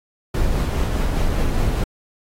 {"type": "noise with tremolo", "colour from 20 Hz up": "brown", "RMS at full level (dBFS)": -18, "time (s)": [0.34, 1.84], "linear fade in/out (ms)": 5, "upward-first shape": "sine", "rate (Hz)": 4.9, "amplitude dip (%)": 25, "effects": ["AAC 48 kbps"]}